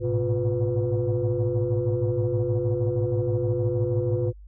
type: tone cluster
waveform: sine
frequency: 105.1 / 111.4 / 124.2 / 353 / 499.1 Hz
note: G#2 / A2 / B2 / F4 / B4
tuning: +21 / +22 / +10 / +19 / +18 cents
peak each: -27 dBFS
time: 0-4.33 s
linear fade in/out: 50 ms
effects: tanh soft clip ceiling -15 dBFS + added 50 Hz sine -42 dBFS peak until 4.47 s